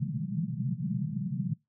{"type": "band-pass noise", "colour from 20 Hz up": "pink", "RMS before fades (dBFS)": -32, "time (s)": [0, 1.54], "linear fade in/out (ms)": 10, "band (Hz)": [120, 210], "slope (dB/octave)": 96, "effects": ["noise-tail reverb RT60 0.2 s tail -23 dB re dry"]}